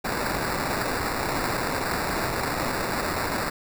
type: noise with sample-and-hold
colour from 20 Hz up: blue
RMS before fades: -27 dBFS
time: 0.04-3.5 s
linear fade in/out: 10 ms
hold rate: 3150 Hz
effects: none